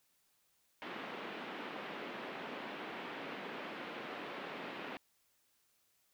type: band-pass noise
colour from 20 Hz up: pink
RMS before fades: -45 dBFS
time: 0.82-4.97 s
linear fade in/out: 0 ms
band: 220 to 3100 Hz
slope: 24 dB/octave
effects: white hiss -75 dBFS RMS until 6.13 s